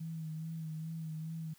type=tone with vibrato; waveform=sine; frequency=159.9 Hz; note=D#3; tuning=48 cents sharp; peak=-38 dBFS; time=0-1.54 s; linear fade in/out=10 ms; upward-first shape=sine; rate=2.4 Hz; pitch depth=35 cents each way; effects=white hiss -65 dBFS RMS until 1.58 s